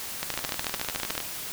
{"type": "two click trains", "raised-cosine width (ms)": 0.2, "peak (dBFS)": [-14, -10], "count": [18, 14], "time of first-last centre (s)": [[0.34, 1.203], [0.23, 1.179]], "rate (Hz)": [19.7, 13.7], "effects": ["white hiss -36 dBFS RMS until 1.52 s"]}